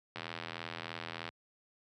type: click train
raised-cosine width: 0.3 ms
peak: -23 dBFS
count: 95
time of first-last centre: 0.16-1.29 s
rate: 83.2 Hz
effects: high-pass 80 Hz 12 dB/octave